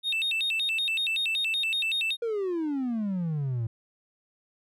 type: tone with vibrato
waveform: triangle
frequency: 3136 Hz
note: G7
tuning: in tune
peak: -23 dBFS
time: 0.03-2.17 s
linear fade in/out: 50 ms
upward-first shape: square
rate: 5.3 Hz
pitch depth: 290 cents each way
type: exponential sweep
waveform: triangle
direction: down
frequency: 478.5 to 110 Hz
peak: -24 dBFS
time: 2.22-3.67 s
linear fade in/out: 5 ms
effects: tanh soft clip ceiling -19 dBFS